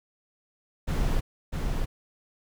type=noise with echo; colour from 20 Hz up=brown; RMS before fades=-25 dBFS; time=0.87-1.21 s; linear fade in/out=20 ms; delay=650 ms; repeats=1; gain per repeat=-3 dB; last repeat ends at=1.86 s; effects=none